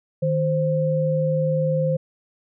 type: tone pair together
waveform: sine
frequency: 155.56 / 523.2 Hz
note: D#3 / C5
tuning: 0 / 0 cents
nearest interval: octave + major sixth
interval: 2100 cents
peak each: -21 dBFS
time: 0.22-1.97 s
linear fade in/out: 10 ms
effects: none